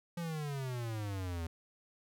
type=exponential sweep; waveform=square; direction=down; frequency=174.1 to 80.7 Hz; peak=-37 dBFS; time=0.17-1.47 s; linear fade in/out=5 ms; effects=none